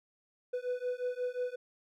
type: beating tone pair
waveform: triangle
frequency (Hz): 493.9 / 499.5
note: B4 / B4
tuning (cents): 0 / +20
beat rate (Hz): 5.6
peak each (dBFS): -34 / -34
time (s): 0.53-1.56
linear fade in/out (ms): 10
effects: none